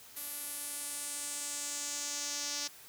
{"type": "tone with band-pass filter sweep", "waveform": "sawtooth", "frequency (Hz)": 290, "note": "D4", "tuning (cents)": -22, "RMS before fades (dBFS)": -39, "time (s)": [0.16, 2.68], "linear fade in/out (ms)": 10, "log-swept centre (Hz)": [12000, 5600], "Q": 2.8, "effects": ["white hiss -54 dBFS RMS until 2.88 s"]}